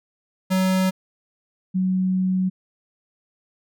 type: tone pair in turn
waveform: square / sine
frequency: 187.4 / 186.21 Hz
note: F#3 / F#3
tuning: +22 / +11 cents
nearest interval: unison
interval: 11 cents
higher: first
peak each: -18 dBFS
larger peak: neither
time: 0.5-0.91 / 1.74-2.5 s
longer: second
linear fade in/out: 20 ms
effects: none